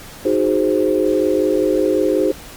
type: chord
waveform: sine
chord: Ab dominant seventh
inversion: second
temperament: equal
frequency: 311.1 / 370 / 415.3 / 523.3 Hz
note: Eb4 / Gb4 / Ab4 / C5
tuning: 0 / 0 / 0 / 0 cents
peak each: -19 dBFS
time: 0.25-2.32 s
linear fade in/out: 5 ms
effects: pink hiss -37 dBFS RMS until 2.56 s + Opus 48 kbps